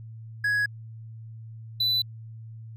triangle tone pair in turn, 1669 / 3988 Hz, G#6 / B7, +8 / +16 cents, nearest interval octave + minor third, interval 1508 cents, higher second, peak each -20 / -20 dBFS, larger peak neither, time 0.44-0.66 / 1.8-2.02 s, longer neither, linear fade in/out 5 ms, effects added 112 Hz sine -39 dBFS peak until 2.76 s

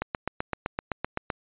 click train, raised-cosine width 0.5 ms, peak -12 dBFS, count 11, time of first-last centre 0.02-1.302 s, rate 7.8 Hz, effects resampled to 8000 Hz

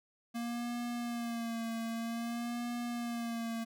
square tone with vibrato, 233.7 Hz, A#3, 5 cents sharp, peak -36 dBFS, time 0.34-3.65 s, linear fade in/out 20 ms, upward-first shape sine, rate 0.52 Hz, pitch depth 44 cents each way, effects none

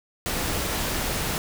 pink noise, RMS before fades -27 dBFS, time 0.26-1.38 s, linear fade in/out 0 ms, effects none

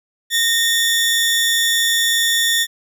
sawtooth tone pair together, 1842 / 3477 Hz, A#6 / A7, -21 / -21 cents, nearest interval major seventh, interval 1100 cents, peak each -14 dBFS, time 0.3-2.67 s, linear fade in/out 50 ms, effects none

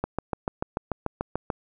click train, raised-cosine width 1 ms, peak -12 dBFS, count 11, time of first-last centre 0.04-1.502 s, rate 6.84 Hz, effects none

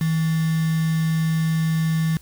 sine tone with quantisation, 160.9 Hz, E3, 42 cents flat, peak -18 dBFS, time 0.01-2.17 s, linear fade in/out 2 ms, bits 5, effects added 60 Hz sine -47 dBFS peak until 2.21 s + white hiss -52 dBFS RMS until 2.21 s

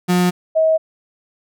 35% pulse / sine tone pair in turn, 179.1 / 638.2 Hz, F3 / D#5, +44 / +44 cents, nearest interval octave + minor seventh, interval 2200 cents, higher second, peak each -11 dBFS, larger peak neither, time 0.08-0.31 / 0.55-0.78 s, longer neither, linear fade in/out 20 ms, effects none

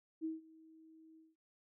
sine tone with ADSR envelope, 320 Hz, D#4, 49 cents sharp, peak -35 dBFS, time 0.21-1.36 s, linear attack 37 ms, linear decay 160 ms, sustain -23 dB, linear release 190 ms, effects none

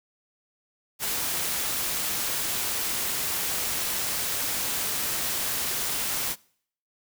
white noise with amplitude modulation, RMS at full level -27 dBFS, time 0.99-6.36 s, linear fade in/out 50 ms, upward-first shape sine, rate 278 Hz, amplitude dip 30%, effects noise-tail reverb RT60 0.6 s tail -24 dB re dry

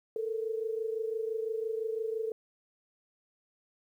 sine tone pair together, 440 / 465.9 Hz, A4 / A#4, 0 / -1 cents, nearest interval minor second, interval 99 cents, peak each -32 / -37 dBFS, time 0.16-2.32 s, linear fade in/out 2 ms, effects 11-bit

